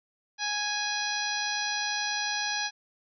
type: harmonic tone with a mistuned harmonic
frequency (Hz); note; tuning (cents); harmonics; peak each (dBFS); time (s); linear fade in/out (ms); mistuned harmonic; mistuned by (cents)
830.6; G#5; 0; 1 / 2 / 3 / 4 / 5 / 6 / 7; -35 / -33 / -37 / -39 / -35 / -37 / -37; 0.38-2.71; 50; 5; -32
effects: none

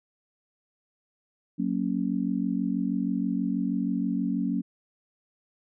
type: chord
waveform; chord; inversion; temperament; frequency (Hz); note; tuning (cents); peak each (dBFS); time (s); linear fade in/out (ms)
sine; F# major; none; just; 185 / 231.2 / 277.5; F#3 / A#3 / C#4; 0 / -14 / +2; -29; 1.58-4.62; 20
effects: none

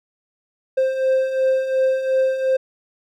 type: beating tone pair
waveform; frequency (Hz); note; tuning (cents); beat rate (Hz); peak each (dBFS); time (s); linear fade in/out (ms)
triangle; 523 / 525.8; C5 / C5; -1 / +8; 2.8; -22 / -15; 0.77-2.57; 10
effects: none

